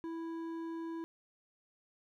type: tone with hard clipping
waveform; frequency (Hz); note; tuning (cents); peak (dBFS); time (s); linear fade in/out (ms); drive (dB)
sine; 329.6; E4; 0; -40; 0.04-1.04; 0; 8
effects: none